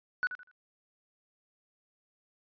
sine tone with echo, 1480 Hz, F#6, in tune, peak -24 dBFS, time 0.23-0.27 s, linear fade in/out 0 ms, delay 81 ms, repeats 3, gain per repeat -12 dB, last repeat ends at 0.513 s, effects tanh soft clip ceiling -24 dBFS + resampled to 11025 Hz

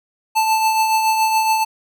square tone with tremolo, 880 Hz, A5, in tune, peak -13 dBFS, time 0.35-1.65 s, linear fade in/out 20 ms, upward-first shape triangle, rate 7.1 Hz, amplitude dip 45%, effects none

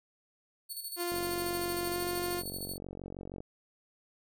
5% pulse tone with tremolo, 4435 Hz, C#8, in tune, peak -30 dBFS, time 0.69-2.78 s, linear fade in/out 20 ms, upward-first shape square, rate 13 Hz, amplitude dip 55%
sawtooth tone with pitch glide, 349.2 to 352.4 Hz, F4 to F4, 0 to +16 cents, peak -29 dBFS, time 0.96-2.43 s, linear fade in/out 50 ms, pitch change +16 cents, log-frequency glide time 1.92-1.97 s
click train, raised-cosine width 2 ms, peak -29 dBFS, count 107, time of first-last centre 1.12-3.404 s, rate 46.4 Hz
effects none

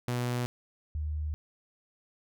sawtooth / sine tone pair in turn, 122.4 / 75.96 Hz, B2 / D#2, -15 / -41 cents, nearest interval minor sixth, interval 826 cents, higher first, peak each -25 / -30 dBFS, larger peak first, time 0.08-0.46 / 0.95-1.34 s, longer second, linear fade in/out 0 ms, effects none

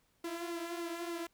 sawtooth tone with flanger, 340 Hz, F4, 46 cents flat, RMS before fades -40 dBFS, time 0.24-1.27 s, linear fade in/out 5 ms, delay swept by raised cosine 1.2 to 5.7 ms, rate 3.4 Hz, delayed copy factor -0.55, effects pink hiss -73 dBFS RMS until 1.33 s

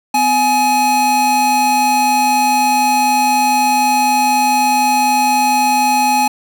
square tone pair together, 252.5 / 841.5 Hz, B3 / G#5, +39 / +23 cents, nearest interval octave + major sixth, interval 2084 cents, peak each -21 / -12 dBFS, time 0.14-6.28 s, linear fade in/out 5 ms, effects none

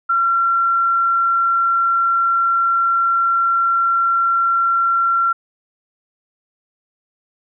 sine tone, 1365 Hz, F6, 40 cents flat, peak -13 dBFS, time 0.09-5.33 s, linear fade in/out 10 ms, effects none

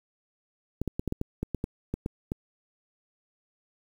clicks, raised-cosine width 3 ms, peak -16 dBFS, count 12, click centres 0.816 / 0.877 / 0.995 / 1.077 / 1.124 / 1.214 / 1.43 / 1.547 / 1.641 / 1.94 / 2.061 / 2.319 s, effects 8-bit

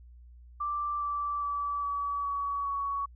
sine tone with pitch steps, 1174 / 1163.2 / 1152.5 / 1141.9 / 1131.4 / 1121 Hz, D6 / D6 / D6 / D6 / C#6 / C#6, -1 / -17 / -33 / -49 / +35 / +19 cents, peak -29 dBFS, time 0.6-3.06 s, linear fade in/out 10 ms, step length 410 ms, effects added 60 Hz sine -49 dBFS peak until 3.15 s

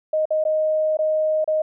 sine tone with dropouts, 622.3 Hz, D#5, in tune, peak -17 dBFS, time 0.13-1.62 s, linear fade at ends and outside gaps 5 ms, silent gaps 0.255-0.305 / 0.44-0.451 / 0.971-0.989 / 1.444-1.476 s, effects none

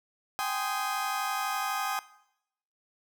35% pulse chord, Ab major seventh, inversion third, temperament just, 778.7 / 830.6 / 1038.3 / 1245.9 Hz, G5 / Ab5 / C6 / Eb6, -12 / 0 / -14 / +2 cents, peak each -32 / -34 / -37 / -32 dBFS, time 0.39-1.99 s, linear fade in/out 0 ms, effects noise-tail reverb RT60 0.8 s tail -19 dB re dry

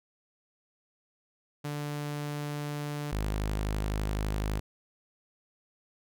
sawtooth tone pair in turn, 146.83 / 51.91 Hz, D3 / G#1, 0 / 0 cents, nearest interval octave + tritone, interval 1800 cents, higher first, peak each -29 / -25 dBFS, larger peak second, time 1.64-3.12 / 3.12-4.6 s, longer neither, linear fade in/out 10 ms, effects none

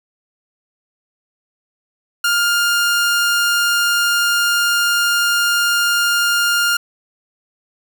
sawtooth tone, 1407 Hz, F6, 12 cents sharp, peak -10 dBFS, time 2.24-6.77 s, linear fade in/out 5 ms, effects none

